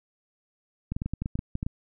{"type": "clicks", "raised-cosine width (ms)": 5, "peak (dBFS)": -17, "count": 12, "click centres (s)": [0.92, 0.965, 1.019, 1.06, 1.136, 1.22, 1.259, 1.355, 1.391, 1.554, 1.629, 1.665], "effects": []}